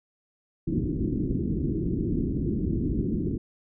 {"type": "low-pass noise", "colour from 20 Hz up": "white", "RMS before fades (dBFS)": -27, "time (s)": [0.67, 3.38], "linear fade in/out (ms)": 10, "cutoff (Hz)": 350, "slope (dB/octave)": 48, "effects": []}